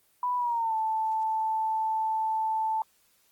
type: tone with pitch glide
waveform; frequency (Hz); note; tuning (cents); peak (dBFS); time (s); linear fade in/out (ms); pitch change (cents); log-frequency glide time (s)
sine; 987.8 to 880; B5 to A5; 0 to 0; -25; 0.23-2.82; 2; -200; 0.37-0.75
effects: white hiss -66 dBFS RMS until 3.31 s + Opus 24 kbps